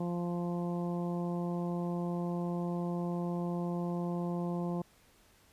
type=harmonic tone; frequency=174.2 Hz; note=F3; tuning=4 cents flat; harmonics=1 / 2 / 3 / 4 / 5 / 6; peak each=-33 / -39 / -43 / -45 / -47 / -49 dBFS; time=0-4.82 s; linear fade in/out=5 ms; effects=pink hiss -64 dBFS RMS until 5.52 s + resampled to 32000 Hz